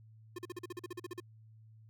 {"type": "tone bursts", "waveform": "square", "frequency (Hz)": 355.2, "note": "F4", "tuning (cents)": 29, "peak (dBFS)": -40, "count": 13, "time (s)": [0.36, 1.202], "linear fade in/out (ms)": 5, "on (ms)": 26, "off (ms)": 42, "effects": ["added 110 Hz sine -55 dBFS peak until 1.89 s"]}